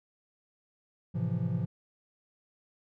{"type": "chord", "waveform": "triangle", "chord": "F major seventh", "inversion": "first", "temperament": "equal with one note detuned", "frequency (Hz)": [109.11, 130.81, 164.81, 174.61], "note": ["A2", "C3", "E3", "F3"], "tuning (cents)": [-14, 0, 0, 0], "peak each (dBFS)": -32, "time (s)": [1.14, 1.66], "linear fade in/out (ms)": 20, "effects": []}